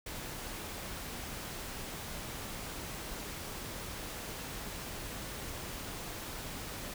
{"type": "noise", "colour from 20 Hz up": "pink", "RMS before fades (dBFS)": -42, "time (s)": [0.06, 6.94], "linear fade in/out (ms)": 5, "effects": []}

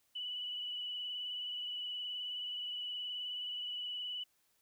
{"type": "tone with vibrato", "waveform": "sine", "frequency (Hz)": 2960, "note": "F#7", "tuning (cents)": 0, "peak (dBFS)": -38, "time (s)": [0.15, 4.24], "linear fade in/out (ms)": 10, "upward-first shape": "triangle", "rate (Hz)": 19, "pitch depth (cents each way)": 30, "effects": ["white hiss -75 dBFS RMS until 4.61 s"]}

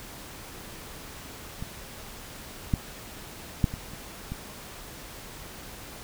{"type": "clicks", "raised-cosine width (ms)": 5, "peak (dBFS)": [-22, -10, -8, -22, -28, -21], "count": 6, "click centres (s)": [1.625, 2.738, 3.642, 3.739, 3.936, 4.32], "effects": ["pink hiss -43 dBFS RMS until 6.03 s"]}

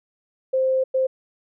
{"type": "tone bursts at uneven times", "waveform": "sine", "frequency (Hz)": 523.3, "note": "C5", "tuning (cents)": 0, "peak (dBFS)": -17, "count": 2, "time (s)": [[0.53, 0.84], [0.94, 1.07]], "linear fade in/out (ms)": 10, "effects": []}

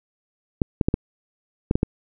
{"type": "clicks", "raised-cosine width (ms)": 3, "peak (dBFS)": -5, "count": 7, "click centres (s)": [0.618, 0.812, 0.885, 0.941, 1.711, 1.755, 1.831], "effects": []}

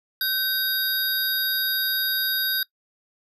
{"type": "tone cluster", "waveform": "sine", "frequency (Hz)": [1532, 3754, 4801, 11780], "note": ["G6", "A#7", "D8", "F#9"], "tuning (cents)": [-40, 11, 37, -9], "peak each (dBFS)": -27, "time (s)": [0.21, 2.63], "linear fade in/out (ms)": 2, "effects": ["noise-tail reverb RT60 0.1 s tail -22 dB re dry"]}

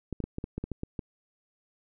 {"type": "clicks", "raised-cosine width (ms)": 3, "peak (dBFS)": -20, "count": 10, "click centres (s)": [0.127, 0.203, 0.24, 0.384, 0.441, 0.58, 0.64, 0.717, 0.834, 0.992], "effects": []}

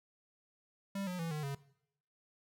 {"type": "tone with pitch steps", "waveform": "square", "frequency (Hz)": [197.1, 180.74, 165.74, 151.98, 139.37], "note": ["G3", "F#3", "E3", "D#3", "C#3"], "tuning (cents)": [10, -40, 10, -40, 10], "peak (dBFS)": -37, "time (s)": [0.95, 1.55], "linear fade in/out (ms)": 5, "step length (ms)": 120, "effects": ["noise-tail reverb RT60 0.7 s tail -19 dB re dry"]}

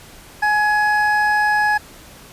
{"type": "tone pair together", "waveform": "triangle", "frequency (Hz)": [841, 1682], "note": ["G#5", "G#6"], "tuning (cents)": [22, 22], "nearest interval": "octave", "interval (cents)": 1200, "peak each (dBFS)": -15, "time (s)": [0.42, 1.78], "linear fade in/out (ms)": 10, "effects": ["pink hiss -42 dBFS RMS until 2.32 s", "resampled to 32000 Hz"]}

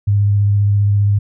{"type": "tone with vibrato", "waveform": "sine", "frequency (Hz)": 101.8, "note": "G#2", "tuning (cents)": -34, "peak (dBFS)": -10, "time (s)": [0.07, 1.19], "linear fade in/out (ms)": 10, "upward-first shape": "triangle", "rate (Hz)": 15, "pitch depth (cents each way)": 18, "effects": []}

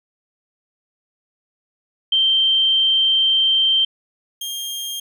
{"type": "tone pair in turn", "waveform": ["sine", "sawtooth"], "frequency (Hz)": [3136, 3215], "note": ["G7", "G7"], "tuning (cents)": [0, 43], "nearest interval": "unison", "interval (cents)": 43, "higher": "second", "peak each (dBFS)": [-13, -22], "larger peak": "first", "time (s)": [[2.12, 3.85], [4.41, 5]], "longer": "first", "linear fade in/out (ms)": 5, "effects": []}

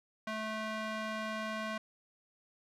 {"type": "tone with band-pass filter", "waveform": "square", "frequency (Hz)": 217.7, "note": "A3", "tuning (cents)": -18, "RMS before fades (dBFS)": -38, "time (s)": [0.27, 1.78], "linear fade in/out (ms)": 5, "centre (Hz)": 1500, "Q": 0.74, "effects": []}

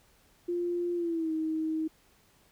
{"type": "tone with pitch glide", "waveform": "sine", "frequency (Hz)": [349.2, 316.5], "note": ["F4", "D#4"], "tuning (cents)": [0, 30], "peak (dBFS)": -28, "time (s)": [0.48, 1.88], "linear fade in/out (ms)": 10, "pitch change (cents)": -170, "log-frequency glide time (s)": [0.95, 1.32], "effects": ["pink hiss -64 dBFS RMS until 2.51 s"]}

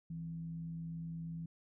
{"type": "tone with frequency modulation", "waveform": "sine", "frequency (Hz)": 164.81, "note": "E3", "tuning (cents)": 0, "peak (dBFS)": -40, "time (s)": [0.1, 1.46], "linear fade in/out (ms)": 5, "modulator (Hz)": 97.3, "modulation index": 0.25, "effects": []}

